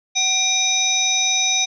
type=harmonic tone with a mistuned harmonic; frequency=754 Hz; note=F#5; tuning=32 cents sharp; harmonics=1 / 3 / 5 / 7 / 8; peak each=-29 / -23 / -20 / -29 / -20 dBFS; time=0.15-1.66 s; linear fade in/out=20 ms; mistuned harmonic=3; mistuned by=+90 cents; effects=none